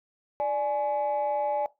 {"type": "tone pair together", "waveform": "sine", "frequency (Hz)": [588.4, 842], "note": ["D5", "G#5"], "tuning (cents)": [3, 24], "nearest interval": "tritone", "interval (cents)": 621, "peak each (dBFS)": -26, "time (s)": [0.4, 1.66], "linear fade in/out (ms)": 0, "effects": ["noise-tail reverb RT60 0.2 s tail -19 dB re dry", "tanh soft clip ceiling -20 dBFS"]}